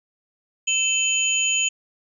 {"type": "tone cluster", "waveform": "sine", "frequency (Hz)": [2625, 3080, 6830], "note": ["E7", "G7", "G#8"], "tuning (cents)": [-8, -31, 48], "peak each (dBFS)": -23, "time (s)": [0.67, 1.69], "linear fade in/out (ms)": 10, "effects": []}